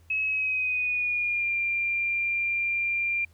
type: tone with pitch glide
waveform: sine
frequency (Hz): 2570 to 2384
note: E7 to D7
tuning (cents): -45 to +25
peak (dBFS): -24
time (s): 0.1-3.25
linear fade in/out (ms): 5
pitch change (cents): -130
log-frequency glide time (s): 0.24-1.56
effects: added 83 Hz sine -54 dBFS peak until 3.33 s + pink hiss -65 dBFS RMS until 3.33 s